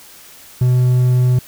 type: tone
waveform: triangle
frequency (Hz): 125.4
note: B2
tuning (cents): +27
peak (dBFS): -8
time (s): 0.61-1.39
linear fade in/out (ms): 5
effects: white hiss -41 dBFS RMS until 1.47 s